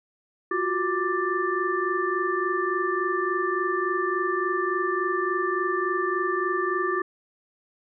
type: tone cluster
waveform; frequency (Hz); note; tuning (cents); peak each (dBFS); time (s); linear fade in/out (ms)
sine; 351.4 / 374.9 / 1177 / 1771; F4 / F#4 / D6 / A6; +11 / +23 / +3 / +11; -29 / -28 / -27 / -30; 0.51-7.02; 5
effects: none